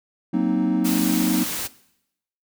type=chord; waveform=triangle; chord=C half-diminished seventh; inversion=second; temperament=equal; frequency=185 / 233.1 / 261.6 / 311.1 Hz; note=Gb3 / Bb3 / C4 / Eb4; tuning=0 / 0 / 0 / 0 cents; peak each=-22 dBFS; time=0.33-1.44 s; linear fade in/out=10 ms
type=noise; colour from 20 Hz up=white; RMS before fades=-28 dBFS; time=0.84-1.68 s; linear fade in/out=20 ms
effects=noise-tail reverb RT60 0.8 s tail -19 dB re dry